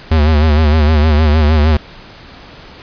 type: tone with vibrato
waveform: square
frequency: 76.6 Hz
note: D#2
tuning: 27 cents flat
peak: -8 dBFS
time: 0.11-1.77 s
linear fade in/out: 5 ms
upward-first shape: sine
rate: 6.5 Hz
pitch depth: 80 cents each way
effects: pink hiss -36 dBFS RMS until 2.82 s + resampled to 11025 Hz